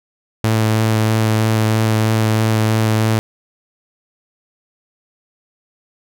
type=tone with vibrato; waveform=sawtooth; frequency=110 Hz; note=A2; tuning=in tune; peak=-9 dBFS; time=0.44-3.19 s; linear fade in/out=0 ms; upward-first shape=sine; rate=3.1 Hz; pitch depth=12 cents each way; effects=none